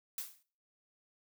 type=noise with exponential decay; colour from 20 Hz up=blue; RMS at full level=-36 dBFS; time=0.18-0.43 s; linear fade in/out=2 ms; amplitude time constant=53 ms; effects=noise-tail reverb RT60 0.4 s tail -18 dB re dry